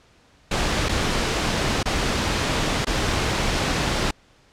pink noise with dropouts, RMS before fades -22 dBFS, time 0.51-4.11 s, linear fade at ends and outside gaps 5 ms, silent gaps 0.887-0.891 / 1.83-1.856 / 2.848-2.868 s, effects pink hiss -56 dBFS RMS until 4.52 s + low-pass 6000 Hz 12 dB/octave

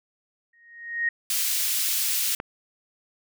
sine tone with exponential growth, 1868 Hz, A#6, 3 cents sharp, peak -19 dBFS, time 0.53-1.09 s, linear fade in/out 5 ms, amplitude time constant 120 ms
white high-pass noise, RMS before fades -25 dBFS, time 1.3-2.35 s, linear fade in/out 2 ms, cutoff 2500 Hz, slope 12 dB/octave
click, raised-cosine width 0.5 ms, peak -16 dBFS, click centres 2.401 s
effects none

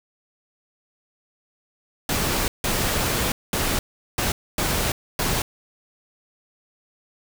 pink noise bursts at uneven times, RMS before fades -23 dBFS, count 6, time 2.09-2.48 / 2.64-3.32 / 3.53-3.79 / 4.18-4.32 / 4.58-4.92 / 5.19-5.42 s, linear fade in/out 2 ms, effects none

